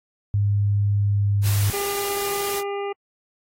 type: tone with pitch glide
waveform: sine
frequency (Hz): 101.8 to 101.21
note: G#2 to G#2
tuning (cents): -34 to -44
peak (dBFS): -17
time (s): 0.34-1.7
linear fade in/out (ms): 0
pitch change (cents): -10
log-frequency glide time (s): 0.91-1.33
type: noise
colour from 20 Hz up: white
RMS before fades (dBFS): -30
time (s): 1.42-2.63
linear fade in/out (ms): 50
type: harmonic tone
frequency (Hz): 401.6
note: G4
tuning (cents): +42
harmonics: 1 / 2 / 3 / 5 / 6 / 7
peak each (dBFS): -26 / -32 / -36 / -40 / -42 / -43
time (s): 1.73-2.93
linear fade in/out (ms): 10
effects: AAC 48 kbps